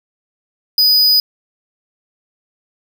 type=tone; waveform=square; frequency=4970 Hz; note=D#8; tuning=3 cents flat; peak=-9 dBFS; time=0.78-1.2 s; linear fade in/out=2 ms; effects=8-bit